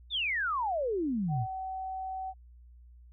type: exponential sweep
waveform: sine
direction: down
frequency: 3729 to 101.8 Hz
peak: -28 dBFS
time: 0.1-1.47 s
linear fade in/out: 50 ms
type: tone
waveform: sine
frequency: 758 Hz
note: F#5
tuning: 42 cents sharp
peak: -34 dBFS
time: 1.28-2.34 s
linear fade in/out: 50 ms
effects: added 60 Hz sine -51 dBFS peak until 3.12 s